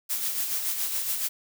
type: noise with tremolo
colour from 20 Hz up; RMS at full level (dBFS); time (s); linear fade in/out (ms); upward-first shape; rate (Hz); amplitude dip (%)
blue; -27; 0.09-1.29; 20; sine; 7.1; 45
effects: none